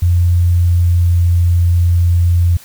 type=tone with pitch glide; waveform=sine; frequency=87.31 to 86.71 Hz; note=F2 to F2; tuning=0 to -12 cents; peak=-8 dBFS; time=0.02-2.57 s; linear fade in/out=5 ms; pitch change=-12 cents; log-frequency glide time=0.38-1.18 s; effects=white hiss -40 dBFS RMS until 2.64 s